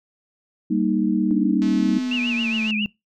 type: chord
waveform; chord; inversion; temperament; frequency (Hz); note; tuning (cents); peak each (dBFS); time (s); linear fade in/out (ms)
sine; Eb major; first; equal; 196 / 233.1 / 311.1; G3 / Bb3 / Eb4; 0 / 0 / 0; -22; 0.7-1.99; 10
type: linear sweep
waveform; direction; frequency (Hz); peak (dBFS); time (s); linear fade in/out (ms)
sine; down; 294.3 to 207.7; -22; 1.31-2.86; 0
type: click train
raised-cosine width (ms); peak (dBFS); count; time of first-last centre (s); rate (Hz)
0.2; -21; 236; 1.62-2.708; 216
type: tone with vibrato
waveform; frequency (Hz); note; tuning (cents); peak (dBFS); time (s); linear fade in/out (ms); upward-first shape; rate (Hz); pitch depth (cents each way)
sine; 2637; E7; 0; -23; 2.11-2.86; 5; triangle; 7.3; 190
effects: noise-tail reverb RT60 0.2 s tail -22 dB re dry